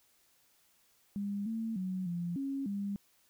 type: tone with pitch steps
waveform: sine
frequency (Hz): 201.8 / 224.7 / 186 / 173.2 / 273.8 / 200.6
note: G#3 / A3 / F#3 / F3 / C#4 / G3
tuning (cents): -49 / +37 / +9 / -14 / -21 / +40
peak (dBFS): -33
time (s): 1.16-2.96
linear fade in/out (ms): 0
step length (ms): 300
effects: white hiss -69 dBFS RMS until 3.29 s